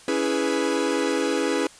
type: chord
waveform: 45% pulse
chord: C# minor seventh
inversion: none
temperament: equal with one note detuned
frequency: 280.2 / 329.6 / 415.3 / 493.9 Hz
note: C#4 / E4 / G#4 / B4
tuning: +19 / 0 / 0 / 0 cents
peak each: -27 dBFS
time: 0.08-1.67 s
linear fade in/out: 2 ms
effects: white hiss -48 dBFS RMS until 1.79 s + resampled to 22050 Hz